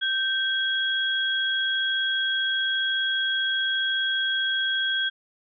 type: tone pair together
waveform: sine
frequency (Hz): 1562 / 3307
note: G6 / G#7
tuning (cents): -7 / -8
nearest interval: octave + minor second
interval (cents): 1299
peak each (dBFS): -25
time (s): 0.01-5.1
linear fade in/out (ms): 20
effects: none